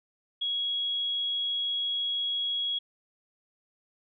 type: tone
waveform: sine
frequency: 3322 Hz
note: G#7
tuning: in tune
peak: -27 dBFS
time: 0.41-2.79 s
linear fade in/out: 10 ms
effects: none